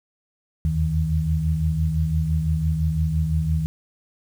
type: tone cluster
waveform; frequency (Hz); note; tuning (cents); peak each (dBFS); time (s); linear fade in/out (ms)
sine; 77.2 / 83.1 / 157.9; D#2 / E2 / D#3; -13 / +15 / +26; -23 / -26 / -22; 0.65-3.66; 0
effects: 8-bit